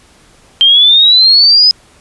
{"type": "exponential sweep", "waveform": "sine", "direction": "up", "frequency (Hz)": [3136, 5090], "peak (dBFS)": -3, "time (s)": [0.61, 1.71], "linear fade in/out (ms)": 0, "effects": ["pink hiss -45 dBFS RMS until 2 s", "resampled to 24000 Hz"]}